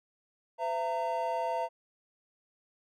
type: tone cluster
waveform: triangle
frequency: 509 / 672 / 919 Hz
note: C5 / E5 / A#5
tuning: -48 / +33 / -25 cents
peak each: -35 / -31 / -31 dBFS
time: 0.58-1.69 s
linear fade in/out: 50 ms
effects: none